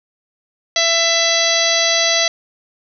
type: harmonic tone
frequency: 667 Hz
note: E5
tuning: 20 cents sharp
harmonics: 1 / 2 / 3 / 4 / 5 / 6 / 7 / 8 / 9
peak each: -20 / -28 / -20 / -26 / -21 / -20 / -22 / -29 / -20 dBFS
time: 0.76-2.28 s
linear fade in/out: 2 ms
effects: none

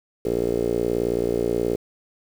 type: tone with low-pass filter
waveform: 5% pulse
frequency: 58.7 Hz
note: A#1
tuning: 13 cents sharp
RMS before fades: -23 dBFS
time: 0.25-1.76 s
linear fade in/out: 5 ms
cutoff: 430 Hz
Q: 4.7
effects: 7-bit

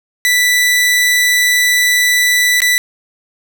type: tone with dropouts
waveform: sawtooth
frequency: 1975.5 Hz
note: B6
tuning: in tune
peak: -6 dBFS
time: 0.25-2.78 s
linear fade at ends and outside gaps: 0 ms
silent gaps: 2.604-2.619 s
effects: none

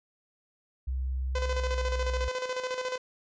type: tone with pitch glide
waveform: sine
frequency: 64.8 to 62.41 Hz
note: C2 to B1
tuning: -16 to +19 cents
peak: -28 dBFS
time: 0.87-2.29 s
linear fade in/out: 10 ms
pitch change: -65 cents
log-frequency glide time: 1.55-1.81 s
type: tone with tremolo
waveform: sawtooth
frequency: 508 Hz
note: B4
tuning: 49 cents sharp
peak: -25 dBFS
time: 1.35-2.98 s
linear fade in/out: 5 ms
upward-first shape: square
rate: 14 Hz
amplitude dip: 55%
effects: resampled to 16000 Hz

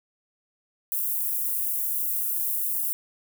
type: high-pass noise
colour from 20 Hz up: white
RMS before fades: -27 dBFS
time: 0.92-2.93 s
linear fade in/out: 0 ms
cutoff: 11000 Hz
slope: 24 dB/octave
effects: none

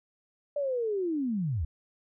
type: linear sweep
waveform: sine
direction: down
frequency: 590 to 66.2 Hz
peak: -27 dBFS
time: 0.56-1.65 s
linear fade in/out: 5 ms
effects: none

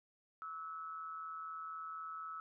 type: tone with amplitude modulation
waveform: sine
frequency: 1300 Hz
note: E6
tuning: 24 cents flat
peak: -40 dBFS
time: 0.42-2.4 s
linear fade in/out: 0 ms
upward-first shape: sine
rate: 164 Hz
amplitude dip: 60%
effects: none

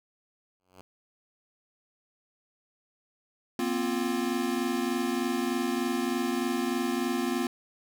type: tone with exponential growth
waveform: 5% pulse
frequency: 92.3 Hz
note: F#2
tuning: 4 cents flat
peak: -34 dBFS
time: 0.6-0.81 s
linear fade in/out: 0 ms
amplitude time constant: 45 ms
type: chord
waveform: square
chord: Bb suspended second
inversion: none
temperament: equal with one note detuned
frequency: 238.3 / 261.6 / 349.2 Hz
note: Bb3 / C4 / F4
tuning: +38 / 0 / 0 cents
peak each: -32 dBFS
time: 3.59-7.47 s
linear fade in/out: 2 ms
effects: none

